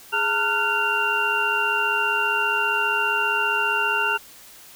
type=tone cluster; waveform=sine; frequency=415.8 / 903 / 1390 / 1485 / 2770 Hz; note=G#4 / A5 / F6 / F#6 / F7; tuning=+2 / +45 / -9 / +6 / -15 cents; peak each=-31 / -26 / -24 / -27 / -24 dBFS; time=0.12-4.18 s; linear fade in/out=20 ms; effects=white hiss -46 dBFS RMS until 4.75 s